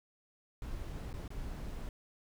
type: noise with dropouts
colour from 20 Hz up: brown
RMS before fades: -41 dBFS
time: 0.62-1.89 s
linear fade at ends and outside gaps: 1 ms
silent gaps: 1.129-1.139 / 1.279-1.304 s
effects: none